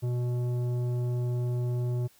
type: tone with tanh clipping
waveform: sine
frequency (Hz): 122.6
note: B2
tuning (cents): -12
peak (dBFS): -28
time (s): 0.02-2.08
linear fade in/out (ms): 20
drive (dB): 11
effects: white hiss -61 dBFS RMS until 2.19 s